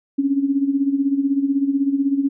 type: tone with tremolo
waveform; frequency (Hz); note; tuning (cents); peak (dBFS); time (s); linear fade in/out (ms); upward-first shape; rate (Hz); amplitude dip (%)
sine; 277.2; C#4; 0; -13; 0.18-2.29; 10; sine; 16; 70
effects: none